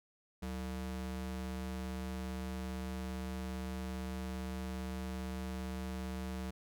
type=ring-modulated tone; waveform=square; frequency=130 Hz; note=C3; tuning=11 cents flat; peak=-36 dBFS; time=0.42-6.51 s; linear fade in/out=10 ms; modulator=58.8 Hz; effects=none